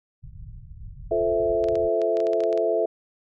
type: low-pass noise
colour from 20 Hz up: pink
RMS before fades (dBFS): -40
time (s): 0.22-1.89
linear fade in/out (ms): 20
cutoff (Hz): 150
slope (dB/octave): 48
type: chord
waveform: sine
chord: F major seventh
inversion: none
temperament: equal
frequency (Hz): 349.2 / 440 / 523.3 / 659.3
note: F4 / A4 / C5 / E5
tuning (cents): 0 / 0 / 0 / 0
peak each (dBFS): -28 / -24 / -29 / -23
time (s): 1.11-2.86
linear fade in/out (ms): 5
type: clicks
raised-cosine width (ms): 0.2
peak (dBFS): -22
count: 12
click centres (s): 1.641 / 1.686 / 1.755 / 2.017 / 2.17 / 2.203 / 2.269 / 2.333 / 2.405 / 2.437 / 2.528 / 2.576
effects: none